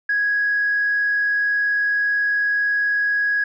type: tone with frequency modulation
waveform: sine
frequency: 1661 Hz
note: G#6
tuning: in tune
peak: -16 dBFS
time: 0.09-3.44 s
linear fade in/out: 5 ms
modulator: 41.7 Hz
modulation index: 0.22
effects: tanh soft clip ceiling -12 dBFS